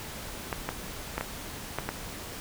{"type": "clicks", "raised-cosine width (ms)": 0.5, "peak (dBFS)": -14, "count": 6, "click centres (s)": [0.528, 0.69, 1.18, 1.21, 1.786, 1.89], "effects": ["pink hiss -40 dBFS RMS until 2.4 s"]}